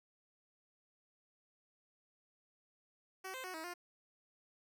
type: tone with pitch steps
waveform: 10% pulse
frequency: 378.2 / 519 / 368.7 / 319.8 / 352.6 Hz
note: F#4 / C5 / F#4 / D#4 / F4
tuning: +38 / -14 / -6 / +48 / +17 cents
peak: -35 dBFS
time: 3.24-3.74 s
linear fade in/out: 10 ms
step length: 100 ms
effects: none